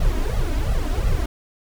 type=noise with flanger; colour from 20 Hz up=brown; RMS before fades=-20 dBFS; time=0-1.26 s; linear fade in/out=5 ms; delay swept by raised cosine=1.5 to 3.2 ms; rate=2.8 Hz; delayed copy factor=+1; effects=none